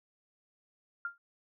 sine tone with exponential decay, 1396.9 Hz, F6, in tune, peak -30 dBFS, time 1.05-1.18 s, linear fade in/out 2 ms, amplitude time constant 27 ms, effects none

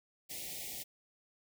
white band-stop noise, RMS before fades -43 dBFS, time 0.29-0.84 s, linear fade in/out 20 ms, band 830 to 1900 Hz, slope 96 dB/octave, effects none

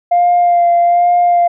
sine tone with vibrato, 698.5 Hz, F5, in tune, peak -6 dBFS, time 0.11-1.48 s, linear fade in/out 10 ms, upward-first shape sine, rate 1.2 Hz, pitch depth 18 cents each way, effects tanh soft clip ceiling -4 dBFS

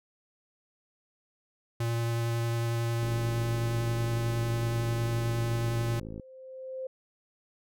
square tone with vibrato, 116.54 Hz, A#2, in tune, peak -28 dBFS, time 1.8-6 s, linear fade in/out 5 ms, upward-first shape sine, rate 11 Hz, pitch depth 9 cents each way
click train, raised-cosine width 3 ms, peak -27 dBFS, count 173, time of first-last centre 3.03-6.198 s, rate 54.3 Hz
sine tone with exponential growth, 522 Hz, C5, 4 cents flat, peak -32 dBFS, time 5.39-6.87 s, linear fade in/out 5 ms, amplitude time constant 320 ms
effects none

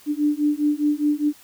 sine beating tone pair, 293.7 / 298.6 Hz, D4 / D4, 0 / +29 cents, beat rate 4.9 Hz, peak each -21 dBFS, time 0.06-1.33 s, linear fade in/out 50 ms, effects white hiss -50 dBFS RMS until 1.43 s

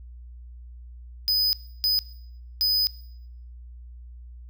square tone bursts at uneven times, 5000 Hz, D#8, 8 cents sharp, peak -20 dBFS, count 3, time 1.28-1.53 / 1.84-1.99 / 2.61-2.87 s, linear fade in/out 0 ms, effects noise-tail reverb RT60 0.7 s tail -18 dB re dry + added 60 Hz sine -40 dBFS peak until 4.49 s

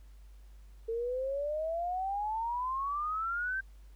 sine exponential sweep, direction up, 447.8 to 1579 Hz, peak -31 dBFS, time 0.88-3.61 s, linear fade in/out 10 ms, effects added 50 Hz sine -50 dBFS peak until 3.95 s + pink hiss -69 dBFS RMS until 3.95 s

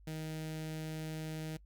sawtooth tone with notch filter, 157.2 Hz, D#3, 18 cents sharp, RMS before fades -41 dBFS, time 0.07-1.57 s, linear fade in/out 5 ms, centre 1100 Hz, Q 1.4, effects noise-tail reverb RT60 0.1 s tail -22 dB re dry + added 50 Hz sine -56 dBFS peak until 1.65 s

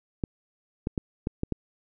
clicks, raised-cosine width 3 ms, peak -14 dBFS, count 6, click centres 0.238 / 0.871 / 0.978 / 1.271 / 1.434 / 1.523 s, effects none

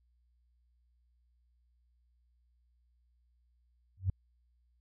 sine tone with exponential growth, 93.6 Hz, F#2, 20 cents sharp, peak -23 dBFS, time 3.97-4.1 s, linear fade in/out 5 ms, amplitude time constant 27 ms, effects added 60 Hz sine -68 dBFS peak until 4.8 s

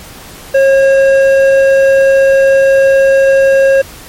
sine tone with hard clipping, 542 Hz, C#5, 39 cents flat, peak -6 dBFS, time 0.54-3.82 s, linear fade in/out 10 ms, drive 8 dB, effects pink hiss -32 dBFS RMS until 4.08 s + MP3 64 kbps

